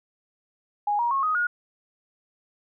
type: tone with pitch steps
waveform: sine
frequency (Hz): 826 / 948.8 / 1089.9 / 1252 / 1438.1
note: G#5 / A#5 / C#6 / D#6 / F#6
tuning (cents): -10 / +30 / -30 / +10 / -50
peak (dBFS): -21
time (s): 0.87-1.47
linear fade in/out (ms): 5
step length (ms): 120
effects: none